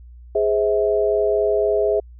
sine chord, Ab augmented, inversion none, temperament just, 415.3 / 519.1 / 648.9 Hz, Ab4 / C5 / E5, 0 / -14 / -27 cents, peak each -18 / -24 / -20 dBFS, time 0.35-2 s, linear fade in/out 5 ms, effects added 60 Hz sine -39 dBFS peak until 2.19 s

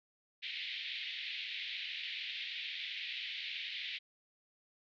white band-pass noise, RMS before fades -42 dBFS, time 0.42-3.99 s, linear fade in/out 20 ms, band 2000 to 3900 Hz, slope 48 dB/octave, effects none

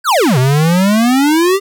square exponential two-way sweep, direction down then up, 1639 to 124.4 to 404 Hz, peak -9 dBFS, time 0.04-1.6 s, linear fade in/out 50 ms, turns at 0.38 s, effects none

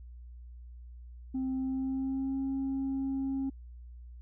sine tone with pitch glide, 261.6 to 269.6 Hz, C4 to C#4, 0 to -48 cents, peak -28 dBFS, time 1.34-3.5 s, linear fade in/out 10 ms, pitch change +52 cents, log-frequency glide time 1.53-2.41 s, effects tanh soft clip ceiling -28 dBFS + added 60 Hz sine -45 dBFS peak until 4.21 s

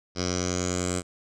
10% pulse tone with low-pass filter sweep, 89.9 Hz, F#2, 49 cents flat, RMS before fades -28 dBFS, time 0.15-1.03 s, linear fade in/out 50 ms, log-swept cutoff 5300 to 8100 Hz, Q 7.8, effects none

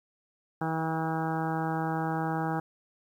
harmonic tone with a mistuned harmonic, 160.9 Hz, E3, 42 cents flat, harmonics 1 / 2 / 3 / 4 / 5 / 6 / 7 / 8 / 9 / 10, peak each -32 / -34 / -39 / -42 / -33 / -40 / -44 / -41 / -42 / -44 dBFS, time 0.61-2.6 s, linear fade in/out 5 ms, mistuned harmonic 4, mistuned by +20 cents, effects 10-bit

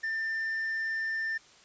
sine tone with tanh clipping, 1791 Hz, A6, 30 cents sharp, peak -30 dBFS, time 0.03-1.38 s, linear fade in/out 10 ms, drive 2 dB, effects white hiss -57 dBFS RMS until 1.64 s + resampled to 16000 Hz

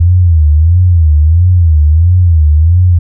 sine tone with vibrato, 82.41 Hz, E2, in tune, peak -3 dBFS, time 0-2.99 s, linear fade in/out 10 ms, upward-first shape sine, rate 1.5 Hz, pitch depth 170 cents each way, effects none

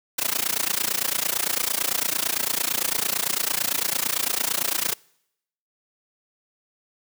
white noise with amplitude modulation, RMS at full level -21 dBFS, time 0.18-4.94 s, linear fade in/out 10 ms, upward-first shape sine, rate 28.9 Hz, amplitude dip 95%, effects noise-tail reverb RT60 0.8 s tail -26 dB re dry + high-pass 150 Hz 12 dB/octave

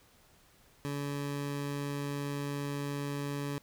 20% pulse tone, 142.6 Hz, C#3, 49 cents sharp, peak -29 dBFS, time 0.85-3.58 s, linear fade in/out 0 ms, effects pink hiss -63 dBFS RMS until 3.62 s

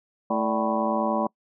harmonic tone with a mistuned harmonic, 109.8 Hz, A2, 3 cents flat, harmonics 2 / 3 / 4 / 5 / 6 / 7 / 8 / 9 / 10, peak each -27 / -32 / -36 / -27 / -39 / -30 / -38 / -29 / -35 dBFS, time 0.3-1.27 s, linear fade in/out 5 ms, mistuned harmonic 5, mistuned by +100 cents, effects noise-tail reverb RT60 0.1 s tail -25 dB re dry

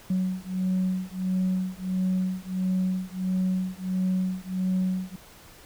sine beating tone pair, 185 / 186.5 Hz, F#3 / F#3, 0 / +14 cents, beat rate 1.5 Hz, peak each -26 dBFS, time 0.1-5.16 s, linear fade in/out 5 ms, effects tanh soft clip ceiling -19 dBFS + pink hiss -50 dBFS RMS until 5.65 s

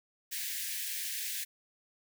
white high-pass noise, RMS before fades -37 dBFS, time 0.31-1.45 s, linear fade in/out 20 ms, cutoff 1600 Hz, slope 96 dB/octave, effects none

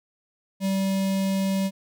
square tone with notch filter, 193.3 Hz, G3, 24 cents flat, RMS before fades -24 dBFS, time 0.6-1.71 s, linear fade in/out 50 ms, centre 1400 Hz, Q 1.2, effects none

